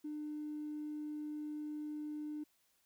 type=tone with tanh clipping; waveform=triangle; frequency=300.7 Hz; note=D4; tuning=41 cents sharp; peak=-39 dBFS; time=0.04-2.44 s; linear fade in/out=10 ms; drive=1 dB; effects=white hiss -75 dBFS RMS until 2.85 s